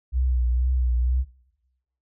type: tone with vibrato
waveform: sine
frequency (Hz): 62.2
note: B1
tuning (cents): +13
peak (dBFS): -18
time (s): 0.12-1.25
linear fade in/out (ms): 50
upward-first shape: triangle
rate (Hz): 2.1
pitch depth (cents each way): 61
effects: noise-tail reverb RT60 0.9 s tail -19 dB re dry + tanh soft clip ceiling -14 dBFS